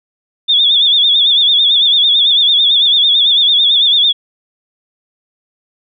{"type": "tone with vibrato", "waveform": "sine", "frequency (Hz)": 3500, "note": "A7", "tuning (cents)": -10, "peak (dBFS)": -7, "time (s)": [0.48, 4.13], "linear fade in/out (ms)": 20, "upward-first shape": "sine", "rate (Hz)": 9, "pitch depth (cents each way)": 90, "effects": []}